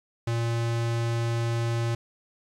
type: tone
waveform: square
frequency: 116.54 Hz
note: A#2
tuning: in tune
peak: -25 dBFS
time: 0.27-1.95 s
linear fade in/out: 5 ms
effects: low-pass 8000 Hz 12 dB/octave + 9-bit